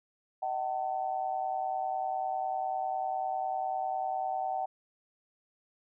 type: tone with amplitude modulation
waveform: sine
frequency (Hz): 758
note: F#5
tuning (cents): +42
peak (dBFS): -26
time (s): 0.42-4.66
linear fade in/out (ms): 10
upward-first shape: sine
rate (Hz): 130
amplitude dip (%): 85
effects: none